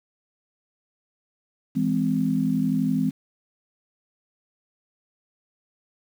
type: chord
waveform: sine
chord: E augmented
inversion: none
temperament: just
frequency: 164.81 / 206 / 257.5 Hz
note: E3 / G#3 / B#3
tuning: 0 / -14 / -28 cents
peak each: -26 / -25 / -23 dBFS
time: 1.75-3.11 s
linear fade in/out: 20 ms
effects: 8-bit